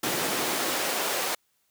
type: noise with high-pass filter sweep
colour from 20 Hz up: pink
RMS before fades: -28 dBFS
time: 0.03-1.35 s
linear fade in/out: 5 ms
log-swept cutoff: 240 to 580 Hz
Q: 0.98
effects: white hiss -71 dBFS RMS until 1.7 s